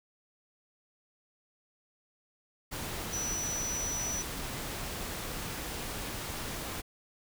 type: tone in noise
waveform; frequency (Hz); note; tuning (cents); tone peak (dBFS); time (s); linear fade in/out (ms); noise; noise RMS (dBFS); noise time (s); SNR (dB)
sine; 5920; F#8; 0; -33; 3.12-4.23; 20; pink; -38; 2.71-6.82; +2
effects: none